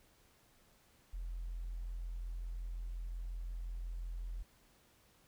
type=tone; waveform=sine; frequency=42.78 Hz; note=F1; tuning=35 cents flat; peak=-38 dBFS; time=1.13-4.43 s; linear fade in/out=10 ms; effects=tanh soft clip ceiling -35 dBFS + pink hiss -68 dBFS RMS until 5.27 s